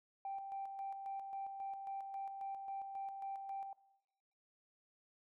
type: tone with tremolo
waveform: sine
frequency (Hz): 784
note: G5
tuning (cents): 0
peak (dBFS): -39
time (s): 0.25-3.73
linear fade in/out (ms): 2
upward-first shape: square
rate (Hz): 3.7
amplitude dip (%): 45
effects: noise-tail reverb RT60 1.0 s tail -20 dB re dry + tanh soft clip ceiling -36 dBFS